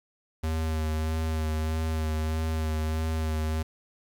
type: tone with vibrato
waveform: square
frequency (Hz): 79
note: D#2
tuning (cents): +27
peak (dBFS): -27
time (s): 0.43-3.63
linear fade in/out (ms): 10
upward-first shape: sine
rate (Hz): 1.6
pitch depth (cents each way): 21
effects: 9-bit